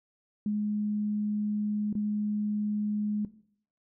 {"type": "tone with dropouts", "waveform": "sine", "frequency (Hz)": 209.4, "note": "G#3", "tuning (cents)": 15, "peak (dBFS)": -26, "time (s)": [0.46, 3.25], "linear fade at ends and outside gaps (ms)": 2, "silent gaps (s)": [1.928, 1.952], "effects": ["noise-tail reverb RT60 0.6 s tail -17 dB re dry"]}